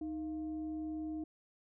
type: tone with frequency modulation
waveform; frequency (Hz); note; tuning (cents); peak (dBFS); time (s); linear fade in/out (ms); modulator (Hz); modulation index
sine; 311.1; D#4; 0; -37; 0.01-1.24; 5; 379; 0.31
effects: none